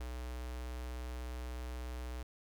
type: tone with notch filter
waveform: square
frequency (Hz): 61.74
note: B1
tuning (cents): 0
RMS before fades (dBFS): -42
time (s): 0-2.23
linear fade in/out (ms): 5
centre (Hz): 150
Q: 0.75
effects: none